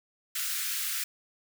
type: high-pass noise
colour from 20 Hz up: white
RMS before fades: -32 dBFS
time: 0.35-1.04 s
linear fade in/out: 5 ms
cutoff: 1300 Hz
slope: 48 dB/octave
effects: none